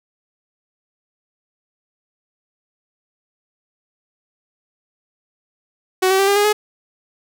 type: tone with pitch steps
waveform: sawtooth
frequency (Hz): 373.5 / 382.7 / 392.1 / 401.7 / 411.6 / 421.7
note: F#4 / G4 / G4 / G4 / G#4 / G#4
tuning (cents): +16 / -42 / 0 / +42 / -16 / +26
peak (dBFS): -9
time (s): 6.02-6.53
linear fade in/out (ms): 10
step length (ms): 85
effects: none